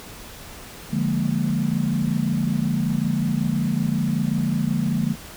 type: chord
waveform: sine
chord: Bb dominant seventh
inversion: first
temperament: equal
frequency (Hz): 146.83 / 174.61 / 207.7 / 233.1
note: D3 / F3 / Ab3 / Bb3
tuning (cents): 0 / 0 / 0 / 0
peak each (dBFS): -25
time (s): 0.9-5.16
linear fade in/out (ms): 50
effects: pink hiss -40 dBFS RMS until 5.36 s